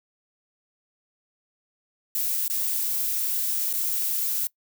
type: noise with dropouts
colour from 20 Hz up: violet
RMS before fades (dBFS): -26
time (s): 2.15-4.47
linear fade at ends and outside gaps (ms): 1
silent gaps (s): 2.479-2.499 / 3.729-3.737
effects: noise-tail reverb RT60 0.1 s tail -23 dB re dry